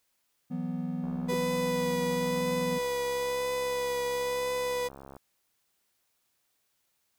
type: chord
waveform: triangle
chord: E suspended second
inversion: none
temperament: equal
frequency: 164.81 / 185 / 246.9 Hz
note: E3 / F#3 / B3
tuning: 0 / 0 / 0 cents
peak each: -34 / -34 / -32 dBFS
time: 0.5-2.79 s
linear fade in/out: 20 ms
type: click train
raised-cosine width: 1 ms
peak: -32 dBFS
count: 282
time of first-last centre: 1.04-5.166 s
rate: 68.1 Hz
type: tone with exponential growth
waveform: sine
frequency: 392 Hz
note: G4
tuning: in tune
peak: -30 dBFS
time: 1.26-1.34 s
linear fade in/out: 1 ms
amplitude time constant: 16 ms
type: tone with vibrato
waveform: 35% pulse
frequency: 493.9 Hz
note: B4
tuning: in tune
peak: -27 dBFS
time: 1.28-4.89 s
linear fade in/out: 20 ms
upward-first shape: triangle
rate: 1 Hz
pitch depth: 21 cents each way
effects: white hiss -75 dBFS RMS until 7.18 s